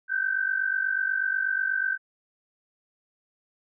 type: tone pair together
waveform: sine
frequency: 1519.8 / 1568 Hz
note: F#6 / G6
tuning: +46 / 0 cents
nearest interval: minor second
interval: 54 cents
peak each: -27 / -26 dBFS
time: 0.08-1.98 s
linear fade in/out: 50 ms
effects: none